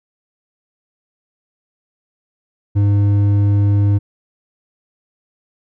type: tone with hard clipping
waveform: sine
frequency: 101.4 Hz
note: G#2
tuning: 41 cents flat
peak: -12 dBFS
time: 2.75-3.99 s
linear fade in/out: 20 ms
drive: 6 dB
effects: none